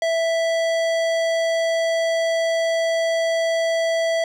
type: tone with hard clipping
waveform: sine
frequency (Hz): 659.3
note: E5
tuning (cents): 0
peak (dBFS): -20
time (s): 0.02-4.24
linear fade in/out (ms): 2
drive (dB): 16
effects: none